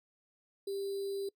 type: tone with sample-and-hold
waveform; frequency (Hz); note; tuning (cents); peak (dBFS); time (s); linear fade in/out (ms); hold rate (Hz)
sine; 394.8; G4; +12; -34; 0.67-1.29; 5; 4410
effects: noise-tail reverb RT60 0.1 s tail -23 dB re dry